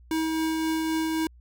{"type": "tone with tremolo", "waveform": "square", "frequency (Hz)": 319.7, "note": "D#4", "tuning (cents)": 47, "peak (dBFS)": -24, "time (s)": [0.11, 1.27], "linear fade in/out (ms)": 2, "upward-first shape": "triangle", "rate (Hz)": 3.8, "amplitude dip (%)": 25, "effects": ["added 60 Hz sine -49 dBFS peak until 1.4 s"]}